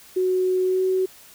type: tone with pitch glide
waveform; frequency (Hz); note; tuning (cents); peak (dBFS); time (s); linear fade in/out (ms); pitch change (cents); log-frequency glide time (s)
sine; 370 to 374.9; F#4 to F#4; 0 to +23; -18; 0.16-1.06; 10; +23; 0.64-0.83
effects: white hiss -48 dBFS RMS until 1.34 s